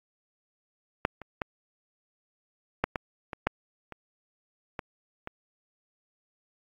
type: clicks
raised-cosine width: 0.5 ms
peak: -8 / -26 / -14 / -8 / -14 / -20 / -8 / -25 / -18 / -21 dBFS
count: 10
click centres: 1.051 / 1.217 / 1.418 / 2.84 / 2.958 / 3.332 / 3.47 / 3.923 / 4.792 / 5.274 s
effects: AAC 64 kbps